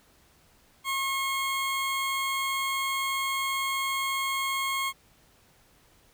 20% pulse tone, 1083 Hz, C#6, 41 cents flat, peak -22 dBFS, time 0.84-4.93 s, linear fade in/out 50 ms, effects pink hiss -61 dBFS RMS until 6.13 s

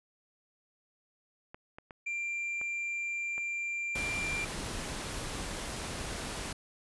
clicks, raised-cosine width 0.5 ms, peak -30 dBFS, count 5, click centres 1.545 / 1.785 / 1.908 / 2.614 / 3.38 s
triangle tone, 2373 Hz, D7, 17 cents sharp, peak -31 dBFS, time 2.06-4.45 s, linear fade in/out 10 ms
pink noise, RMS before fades -38 dBFS, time 3.95-6.53 s, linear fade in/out 5 ms
effects resampled to 24000 Hz

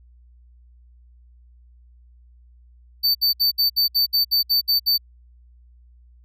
square tone bursts, 4564 Hz, C#8, 50 cents sharp, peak -16 dBFS, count 11, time 3.03-4.98 s, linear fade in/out 20 ms, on 120 ms, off 63 ms, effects added 60 Hz sine -48 dBFS peak until 6.24 s

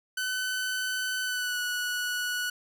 sawtooth tone with pitch glide, 1511 to 1470.5 Hz, F#6 to F#6, +36 to -11 cents, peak -25 dBFS, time 0.17-2.5 s, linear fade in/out 5 ms, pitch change -47 cents, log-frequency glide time 1.22-1.59 s, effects none

